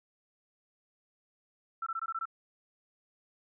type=tone bursts; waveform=sine; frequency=1336 Hz; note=E6; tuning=23 cents sharp; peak=-32 dBFS; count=7; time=1.82-2.255 s; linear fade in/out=5 ms; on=45 ms; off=20 ms; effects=none